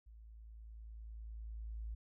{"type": "tone with level ramp", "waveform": "sine", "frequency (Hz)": 55, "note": "A1", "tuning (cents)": 0, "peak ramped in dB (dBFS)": [-54, -40], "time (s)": [0.06, 1.95], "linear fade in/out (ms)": 10, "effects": []}